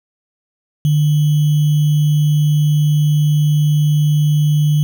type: tone with sample-and-hold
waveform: sine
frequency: 150 Hz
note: D3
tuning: 37 cents sharp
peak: -10 dBFS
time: 0.85-4.83 s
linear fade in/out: 0 ms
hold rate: 3150 Hz
effects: none